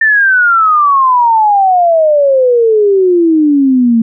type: exponential sweep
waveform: sine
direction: down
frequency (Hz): 1800 to 223.4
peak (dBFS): -5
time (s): 0.01-4.02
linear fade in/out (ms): 5
effects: none